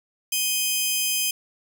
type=tone pair together; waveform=10% pulse; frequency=2500 / 3150 Hz; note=D#7 / G7; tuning=+8 / +8 cents; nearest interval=major third; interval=400 cents; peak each=-16 dBFS; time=0.32-1.31 s; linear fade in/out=5 ms; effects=none